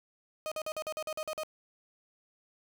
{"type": "tone bursts", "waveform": "35% pulse", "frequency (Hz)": 622.3, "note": "D#5", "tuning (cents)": 0, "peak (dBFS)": -32, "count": 10, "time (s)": [0.46, 1.434], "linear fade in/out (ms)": 0, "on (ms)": 56, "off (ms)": 46, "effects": []}